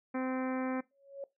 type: harmonic tone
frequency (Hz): 258.7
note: C4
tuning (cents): -19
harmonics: 1 / 2 / 3 / 4 / 5 / 6 / 7 / 8 / 9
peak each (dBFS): -33 / -39 / -43 / -45 / -47 / -49 / -50 / -51 / -52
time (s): 0.14-0.81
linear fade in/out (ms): 10
type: tone with exponential growth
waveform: sine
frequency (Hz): 554.4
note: C#5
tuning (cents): 0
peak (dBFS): -35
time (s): 0.91-1.24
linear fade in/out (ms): 2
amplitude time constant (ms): 71
effects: noise-tail reverb RT60 0.2 s tail -20 dB re dry